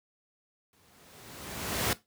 pink noise with exponential growth, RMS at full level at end -26 dBFS, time 0.73-1.93 s, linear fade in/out 1 ms, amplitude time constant 260 ms, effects noise-tail reverb RT60 0.2 s tail -17 dB re dry + high-pass 80 Hz 12 dB/octave

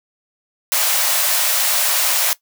white high-pass noise, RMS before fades -17 dBFS, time 0.72-2.33 s, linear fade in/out 0 ms, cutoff 520 Hz, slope 96 dB/octave, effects noise-tail reverb RT60 0.1 s tail -18 dB re dry

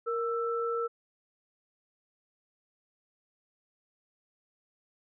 sine tone pair together, 466.2 / 1327 Hz, A#4 / E6, 0 / +11 cents, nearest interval octave + tritone, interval 1811 cents, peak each -30 / -33 dBFS, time 0.06-0.88 s, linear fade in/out 20 ms, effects none

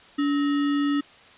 sine tone with sample-and-hold, 286.6 Hz, D4, 42 cents flat, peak -20 dBFS, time 0.18-1.01 s, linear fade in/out 10 ms, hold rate 1575 Hz, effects white hiss -50 dBFS RMS until 1.37 s + resampled to 8000 Hz

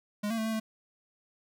square tone with pitch steps, 207.5 / 227.4 / 220.3 / 222.7 / 219.9 Hz, G#3 / A#3 / A3 / A3 / A3, -1 / -43 / +2 / +21 / -1 cents, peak -30 dBFS, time 0.23-0.6 s, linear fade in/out 10 ms, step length 74 ms, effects none

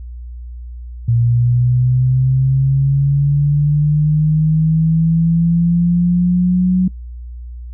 sine linear sweep, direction up, 116.54 to 185 Hz, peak -10 dBFS, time 1.08-6.88 s, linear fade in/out 5 ms, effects noise-tail reverb RT60 0.1 s tail -26 dB re dry + added 60 Hz sine -27 dBFS peak until 7.73 s

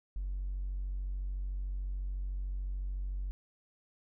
sine tone with hard clipping, 46.87 Hz, F#1, 23 cents sharp, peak -34 dBFS, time 0.16-3.31 s, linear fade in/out 0 ms, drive 1 dB, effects none

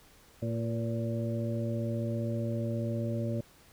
harmonic tone with a mistuned harmonic, 115 Hz, A#2, 23 cents flat, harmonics 1 / 2 / 3 / 4 / 5, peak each -32 / -35 / -40 / -44 / -38 dBFS, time 0.42-3.41 s, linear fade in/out 5 ms, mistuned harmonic 4, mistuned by +60 cents, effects pink hiss -59 dBFS RMS until 3.72 s

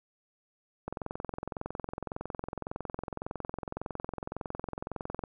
click train, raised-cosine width 1 ms, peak -21 dBFS, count 96, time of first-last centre 0.88-5.238 s, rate 21.8 Hz, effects none

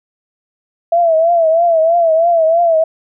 sine tone with vibrato, 664 Hz, E5, 12 cents sharp, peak -8 dBFS, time 0.92-2.84 s, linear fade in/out 5 ms, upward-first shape triangle, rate 3.1 Hz, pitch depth 92 cents each way, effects none

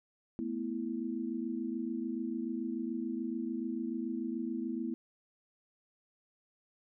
sine chord, A suspended second, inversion none, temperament equal, 220 / 246.9 / 329.6 Hz, A3 / B3 / E4, 0 / 0 / 0 cents, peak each -39 / -37 / -38 dBFS, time 0.39-4.94 s, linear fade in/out 0 ms, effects none

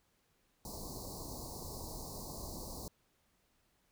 pink band-stop noise, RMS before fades -45 dBFS, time 0.65-2.88 s, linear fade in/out 2 ms, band 1100 to 4100 Hz, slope 96 dB/octave, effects pink hiss -75 dBFS RMS until 3.91 s

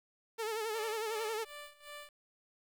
sawtooth tone with vibrato, 440 Hz, A4, in tune, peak -31 dBFS, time 0.38-1.45 s, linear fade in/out 20 ms, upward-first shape sine, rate 11 Hz, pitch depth 73 cents each way
10% pulse tone with tremolo, 587.3 Hz, D5, in tune, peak -37 dBFS, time 0.75-2.09 s, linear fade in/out 2 ms, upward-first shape sine, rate 2.7 Hz, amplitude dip 85%
effects 10-bit

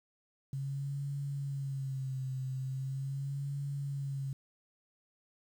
sine tone with vibrato, 135.8 Hz, C#3, 35 cents flat, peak -34 dBFS, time 0.53-4.33 s, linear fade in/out 2 ms, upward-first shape sine, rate 0.4 Hz, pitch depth 65 cents each way, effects 10-bit

